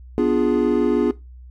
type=chord; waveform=triangle; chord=B diminished seventh; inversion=none; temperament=equal; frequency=246.9 / 293.7 / 349.2 / 415.3 Hz; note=B3 / D4 / F4 / Ab4; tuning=0 / 0 / 0 / 0 cents; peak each=-19 dBFS; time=0.18-1.11 s; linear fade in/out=0 ms; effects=noise-tail reverb RT60 0.2 s tail -17 dB re dry + added 62 Hz sine -38 dBFS peak until 1.5 s